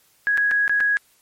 sine tone with dropouts, 1661.2 Hz, G#6, in tune, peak -16 dBFS, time 0.27-0.97 s, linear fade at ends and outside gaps 0 ms, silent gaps 0.374-0.379 / 0.511-0.515 / 0.679-0.695 / 0.803-0.807 s, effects white hiss -59 dBFS RMS until 1.21 s + MP3 64 kbps

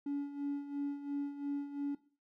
triangle tone with tremolo, 284.3 Hz, C#4, 44 cents sharp, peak -29 dBFS, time 0.06-1.95 s, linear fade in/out 5 ms, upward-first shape sine, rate 2.9 Hz, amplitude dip 75%, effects noise-tail reverb RT60 0.4 s tail -19 dB re dry + tanh soft clip ceiling -30 dBFS

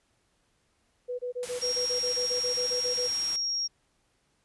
sine tone bursts, 493.9 Hz, B4, in tune, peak -30 dBFS, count 15, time 1.08-3.08 s, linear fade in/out 20 ms, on 110 ms, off 25 ms
white noise, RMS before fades -39 dBFS, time 1.43-3.36 s, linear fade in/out 0 ms
sine tone, 5588 Hz, F8, in tune, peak -27 dBFS, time 1.61-3.68 s, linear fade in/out 20 ms
effects pink hiss -71 dBFS RMS until 4.44 s + resampled to 24000 Hz

